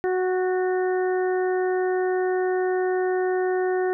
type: harmonic tone with a mistuned harmonic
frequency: 369.2 Hz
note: F#4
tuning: 4 cents flat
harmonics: 1 / 2 / 3 / 4 / 5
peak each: -21 / -29 / -40 / -36 / -36 dBFS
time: 0.04-3.93 s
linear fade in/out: 0 ms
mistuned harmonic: 5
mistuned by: -22 cents
effects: none